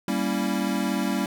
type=chord; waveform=square; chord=G diminished seventh; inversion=none; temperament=equal; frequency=196 / 233.1 / 277.2 / 329.6 Hz; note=G3 / Bb3 / Db4 / Fb4; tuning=0 / 0 / 0 / 0 cents; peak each=-28 / -30 / -30 / -32 dBFS; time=0.08-1.26 s; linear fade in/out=2 ms; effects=none